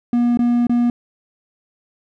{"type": "tone with dropouts", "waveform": "triangle", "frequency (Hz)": 240, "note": "B3", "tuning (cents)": -49, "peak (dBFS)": -11, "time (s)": [0.13, 0.9], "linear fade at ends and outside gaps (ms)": 2, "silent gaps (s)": [[0.373, 0.391], [0.669, 0.695]], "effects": []}